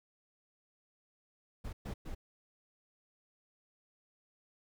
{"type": "noise bursts at uneven times", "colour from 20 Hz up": "brown", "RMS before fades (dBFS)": -41, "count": 3, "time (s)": [[1.64, 1.73], [1.85, 1.94], [2.05, 2.15]], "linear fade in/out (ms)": 10, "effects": []}